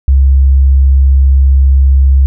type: tone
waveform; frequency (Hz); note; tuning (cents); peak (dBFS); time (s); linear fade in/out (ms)
sine; 67.5; C#2; -45; -3; 0.08-2.26; 0
effects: none